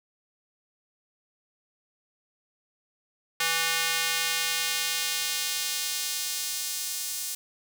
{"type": "tone with high-pass filter sweep", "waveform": "square", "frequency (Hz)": 164.81, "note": "E3", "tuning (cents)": 0, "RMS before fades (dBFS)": -29, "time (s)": [3.4, 7.35], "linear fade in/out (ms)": 5, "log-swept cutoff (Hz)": [1700, 6800], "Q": 0.79, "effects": []}